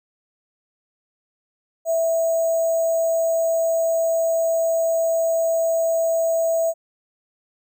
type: tone with sample-and-hold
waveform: sine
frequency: 658 Hz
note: E5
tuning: 3 cents flat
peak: -17 dBFS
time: 1.85-6.74 s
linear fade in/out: 50 ms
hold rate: 7350 Hz
effects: none